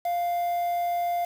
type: tone with quantisation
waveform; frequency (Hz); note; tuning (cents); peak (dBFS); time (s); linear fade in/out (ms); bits
triangle; 698.5; F5; 0; -22; 0.05-1.25; 5; 7
effects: none